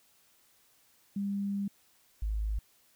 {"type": "tone pair in turn", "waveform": "sine", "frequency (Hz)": [200, 52.97], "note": ["G3", "G#1"], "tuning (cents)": [35, 35], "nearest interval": "octave + major seventh", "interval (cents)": 2300, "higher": "first", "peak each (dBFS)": [-30, -29], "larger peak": "second", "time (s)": [[1.16, 1.68], [2.22, 2.59]], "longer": "first", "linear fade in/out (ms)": 5, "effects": ["white hiss -66 dBFS RMS until 2.95 s"]}